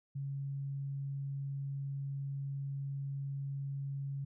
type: tone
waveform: sine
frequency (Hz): 138.59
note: C#3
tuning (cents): 0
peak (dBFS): -36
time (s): 0.15-4.25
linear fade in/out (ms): 10
effects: none